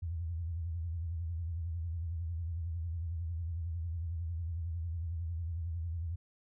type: tone with vibrato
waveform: sine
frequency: 83.5 Hz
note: E2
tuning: 23 cents sharp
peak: -34 dBFS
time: 0.02-6.16 s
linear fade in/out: 10 ms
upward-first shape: sine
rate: 11 Hz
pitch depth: 100 cents each way
effects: none